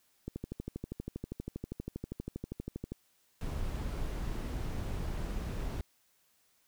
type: click train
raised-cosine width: 3 ms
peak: -25 dBFS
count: 34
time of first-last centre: 0.28-2.92 s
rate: 12.5 Hz
type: noise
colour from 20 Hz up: brown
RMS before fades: -36 dBFS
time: 3.41-5.81 s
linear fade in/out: 2 ms
effects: white hiss -71 dBFS RMS until 6.67 s